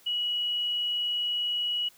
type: tone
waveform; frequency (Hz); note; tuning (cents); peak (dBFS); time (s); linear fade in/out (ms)
sine; 2920; F#7; -24; -26; 0.06-1.89; 10
effects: white hiss -58 dBFS RMS until 1.97 s